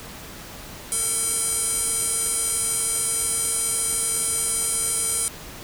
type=tone with band-pass filter; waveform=square; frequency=452.1 Hz; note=A4; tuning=47 cents sharp; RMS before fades=-24 dBFS; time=0.92-5.28 s; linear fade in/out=0 ms; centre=9300 Hz; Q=6.4; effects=pink hiss -39 dBFS RMS until 5.63 s